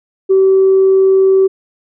sine tone, 383.3 Hz, G4, 39 cents flat, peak -5 dBFS, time 0.29-1.48 s, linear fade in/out 20 ms, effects tanh soft clip ceiling -2 dBFS

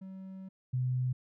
triangle / sine tone pair in turn, 190.1 / 126.88 Hz, F#3 / B2, +47 / +47 cents, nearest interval perfect fifth, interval 700 cents, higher first, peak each -40 / -28 dBFS, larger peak second, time 0.01-0.49 / 0.73-1.13 s, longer first, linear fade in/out 10 ms, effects none

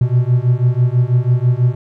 triangle beating tone pair, 120.7 / 126.8 Hz, B2 / B2, -39 / +46 cents, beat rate 6.1 Hz, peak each -12 dBFS, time 0.01-1.75 s, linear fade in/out 5 ms, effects none

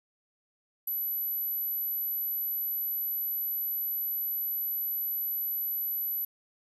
sine tone, 11930 Hz, F#9, 13 cents sharp, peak -29 dBFS, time 0.87-6.25 s, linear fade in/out 5 ms, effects 11-bit

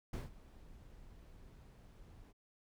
brown noise with ADSR envelope, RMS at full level -38 dBFS, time 0.13-2.33 s, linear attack 5 ms, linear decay 160 ms, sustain -19 dB, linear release 24 ms, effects none

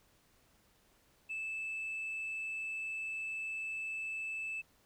sine tone, 2627 Hz, E7, 7 cents flat, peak -35 dBFS, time 1.29-4.62 s, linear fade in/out 20 ms, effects tanh soft clip ceiling -35 dBFS + pink hiss -69 dBFS RMS until 4.85 s

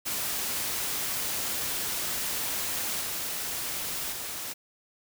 white noise with level steps, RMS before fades -31 / -33 / -36 dBFS, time 0.05-4.54 s, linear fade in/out 20 ms, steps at 3.01 / 4.12 s, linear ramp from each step 5 ms, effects none

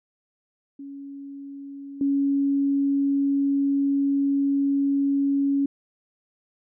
sine tone with level steps, 278.7 Hz, C#4, 9 cents sharp, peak -35 / -19 dBFS, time 0.79-5.66 s, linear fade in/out 5 ms, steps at 2.01 s, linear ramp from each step 2 ms, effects none

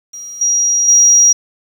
sine tone with level steps, 5730 Hz, F8, 44 cents sharp, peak -26 / -10 / -4 dBFS, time 0.13-1.33 s, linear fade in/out 10 ms, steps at 0.41 / 0.88 s, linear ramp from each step 5 ms, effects tanh soft clip ceiling -1 dBFS + 7-bit

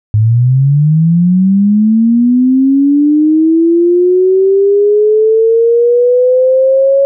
sine linear sweep, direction up, 104.4 to 554.4 Hz, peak -5 dBFS, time 0.14-7.05 s, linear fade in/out 0 ms, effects none

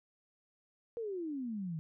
sine exponential sweep, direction down, 480 to 152.9 Hz, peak -36 dBFS, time 0.97-1.79 s, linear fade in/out 0 ms, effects none

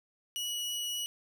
sawtooth tone, 2926 Hz, F#7, 20 cents flat, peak -30 dBFS, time 0.36-1.06 s, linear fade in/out 0 ms, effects none

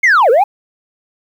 sine linear two-way sweep, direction down then up, 2204 to 428 to 861 Hz, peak -4 dBFS, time 0.03-0.44 s, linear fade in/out 10 ms, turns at 0.3 s, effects tanh soft clip ceiling -5 dBFS + 7-bit

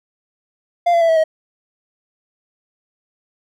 triangle tone with pitch steps, 695 / 679.1 / 663.6 / 648.5 / 633.6 Hz, F5 / F5 / E5 / E5 / D#5, -9 / -49 / +11 / -28 / +31 cents, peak -9 dBFS, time 0.86-1.24 s, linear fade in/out 10 ms, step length 76 ms, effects none

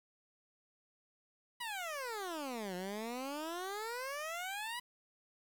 15% pulse exponential two-way sweep, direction down then up, 994 to 176.5 to 994 Hz, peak -33 dBFS, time 1.6-4.8 s, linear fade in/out 10 ms, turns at 2.75 s, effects 10-bit

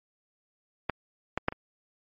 clicks, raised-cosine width 0.5 ms, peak -11 / -12 / -9 / -23 dBFS, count 4, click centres 0.897 / 1.376 / 1.484 / 1.524 s, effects MP3 32 kbps

